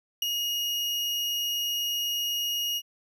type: tone with ADSR envelope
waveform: 35% pulse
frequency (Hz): 2872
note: F7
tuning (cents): +48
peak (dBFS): -20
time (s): 0.22-2.82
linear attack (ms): 4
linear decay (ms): 10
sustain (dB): -5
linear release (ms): 52
effects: none